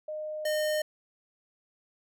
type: tone pair in turn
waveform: sine / square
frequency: 614 / 611.4 Hz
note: D#5 / D#5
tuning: -23 / -30 cents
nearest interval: unison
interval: 7 cents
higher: first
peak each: -33 / -27 dBFS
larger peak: second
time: 0.08-0.45 / 0.45-0.82 s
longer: neither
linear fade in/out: 5 ms
effects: none